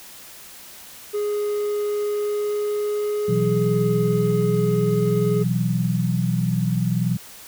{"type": "tone with pitch glide", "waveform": "triangle", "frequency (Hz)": [415.3, 418.7], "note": ["G#4", "G#4"], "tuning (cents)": [0, 14], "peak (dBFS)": -19, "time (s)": [1.13, 5.44], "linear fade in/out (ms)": 20, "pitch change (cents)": 14, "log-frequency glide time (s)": [2.09, 3.47]}
{"type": "chord", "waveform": "sine", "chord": "B suspended fourth", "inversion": "none", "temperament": "just", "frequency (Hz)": [123.47, 164.63, 185.21], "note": ["B2", "E3", "F#3"], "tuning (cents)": [0, -2, 2], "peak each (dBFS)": -23, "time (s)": [3.28, 7.17], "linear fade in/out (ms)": 10}
{"effects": ["white hiss -42 dBFS RMS until 7.47 s"]}